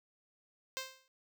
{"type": "tone with exponential decay", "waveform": "5% pulse", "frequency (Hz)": 525, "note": "C5", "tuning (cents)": 6, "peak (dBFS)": -23, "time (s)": [0.77, 1.08], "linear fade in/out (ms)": 0, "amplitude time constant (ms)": 66, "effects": []}